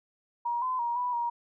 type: tone with pitch steps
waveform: sine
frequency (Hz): 950 / 1021 / 946 / 985 / 947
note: A#5 / C6 / A#5 / B5 / A#5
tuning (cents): +33 / -43 / +25 / -5 / +27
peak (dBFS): -27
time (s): 0.45-1.3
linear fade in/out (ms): 10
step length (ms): 170
effects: none